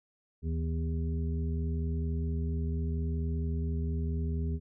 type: harmonic tone with a mistuned harmonic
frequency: 80.8 Hz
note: E2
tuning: 34 cents flat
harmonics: 1 / 2 / 3 / 5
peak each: -30 / -36 / -40 / -44 dBFS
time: 0.42-4.6 s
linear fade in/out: 50 ms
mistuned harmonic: 1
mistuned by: -78 cents
effects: none